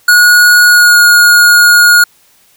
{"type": "tone with pitch glide", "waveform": "square", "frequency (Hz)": [1451, 1436], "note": ["F#6", "F6"], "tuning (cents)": [-34, 48], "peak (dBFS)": -3, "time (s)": [0.08, 2.04], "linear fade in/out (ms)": 5, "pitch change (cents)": -18, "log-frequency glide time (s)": [0.66, 0.99], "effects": ["white hiss -48 dBFS RMS until 2.56 s"]}